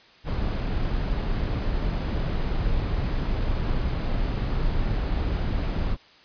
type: noise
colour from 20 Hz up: brown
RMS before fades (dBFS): -25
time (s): 0.24-5.97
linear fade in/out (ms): 50
effects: white hiss -53 dBFS RMS until 6.24 s + resampled to 11025 Hz